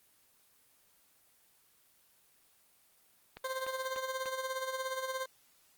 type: click train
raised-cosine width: 0.3 ms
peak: -28 dBFS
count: 4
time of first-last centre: 3.37-4.258 s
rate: 3.38 Hz
type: tone with tremolo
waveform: 20% pulse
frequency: 523.3 Hz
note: C5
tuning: in tune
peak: -28 dBFS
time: 3.44-5.26 s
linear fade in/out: 5 ms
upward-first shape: sine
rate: 17 Hz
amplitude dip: 60%
effects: white hiss -67 dBFS RMS until 5.77 s + Opus 24 kbps